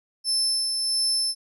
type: tone with tremolo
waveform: 35% pulse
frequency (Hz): 5280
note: E8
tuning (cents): +2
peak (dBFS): -18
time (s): 0.24-1.35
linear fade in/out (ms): 50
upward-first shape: sine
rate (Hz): 1.5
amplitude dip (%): 35
effects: none